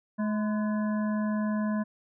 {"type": "harmonic tone with a mistuned harmonic", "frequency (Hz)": 213, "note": "G#3", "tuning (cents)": 44, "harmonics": [1, 3, 5, 7, 8], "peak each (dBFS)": [-26, -37, -39, -46, -44], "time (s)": [0.18, 1.84], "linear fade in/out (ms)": 20, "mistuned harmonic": 5, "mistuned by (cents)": -72, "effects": []}